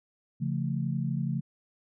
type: chord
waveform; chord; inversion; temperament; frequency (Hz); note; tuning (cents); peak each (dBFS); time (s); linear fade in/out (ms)
sine; Db augmented; none; equal with one note detuned; 138.59 / 170.72 / 220; Db3 / F3 / A3; 0 / -39 / 0; -30 / -32 / -34; 0.4-1.41; 20
effects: none